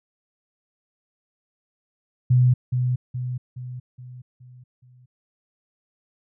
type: tone with echo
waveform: sine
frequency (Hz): 125.3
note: B2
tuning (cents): +25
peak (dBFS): -13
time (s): 2.3-2.54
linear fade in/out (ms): 10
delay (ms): 420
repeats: 6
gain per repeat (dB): -6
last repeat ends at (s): 5.06
effects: none